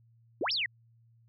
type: exponential two-way sweep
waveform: sine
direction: up then down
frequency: 277.2 to 5610 to 1828 Hz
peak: -28 dBFS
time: 0.41-0.66 s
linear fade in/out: 2 ms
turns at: 0.52 s
effects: added 115 Hz sine -60 dBFS peak until 1.28 s